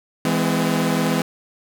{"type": "chord", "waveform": "sawtooth", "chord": "E augmented", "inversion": "none", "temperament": "equal with one note detuned", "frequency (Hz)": [164.81, 207.7, 254.9], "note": ["E3", "G#3", "B#3"], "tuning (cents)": [0, 0, -45], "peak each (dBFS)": [-18, -19, -18], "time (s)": [0.25, 1.22], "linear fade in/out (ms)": 2, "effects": []}